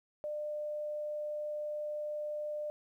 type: tone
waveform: sine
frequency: 599 Hz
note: D5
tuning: 34 cents sharp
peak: -35 dBFS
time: 0.24-2.7 s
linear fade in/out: 0 ms
effects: 12-bit